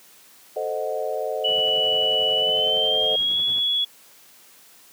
sine chord, A diminished seventh, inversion none, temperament equal, 440 / 523.3 / 622.3 / 740 Hz, A4 / C5 / Eb5 / Gb5, 0 / 0 / 0 / 0 cents, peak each -29 / -29 / -28 / -32 dBFS, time 0.56-3.16 s, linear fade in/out 5 ms
sine tone with pitch glide, 2953 to 3373 Hz, F#7 to G#7, -4 to +26 cents, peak -19 dBFS, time 1.44-3.85 s, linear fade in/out 10 ms, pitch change +230 cents, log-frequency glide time 2.36-3.41 s
brown noise with tremolo, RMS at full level -35 dBFS, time 1.47-3.61 s, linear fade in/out 20 ms, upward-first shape triangle, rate 11 Hz, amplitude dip 65%
effects white hiss -51 dBFS RMS until 4.92 s + high-pass 150 Hz 12 dB/octave

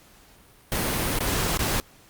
pink noise with dropouts, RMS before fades -25 dBFS, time 0.72-1.8 s, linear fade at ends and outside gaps 0 ms, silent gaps 1.188-1.205 / 1.573-1.592 s, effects pink hiss -54 dBFS RMS until 2.09 s + Opus 48 kbps

